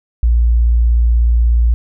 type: tone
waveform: sine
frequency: 58.27 Hz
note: A#1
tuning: in tune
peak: -8 dBFS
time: 0.23-1.74 s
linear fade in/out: 0 ms
effects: none